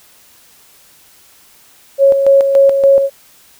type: tone with tremolo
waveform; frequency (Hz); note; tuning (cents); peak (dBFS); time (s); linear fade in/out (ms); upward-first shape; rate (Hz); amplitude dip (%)
sine; 550; C#5; -14; -4; 1.98-3.1; 50; square; 3.5; 50
effects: white hiss -46 dBFS RMS until 3.59 s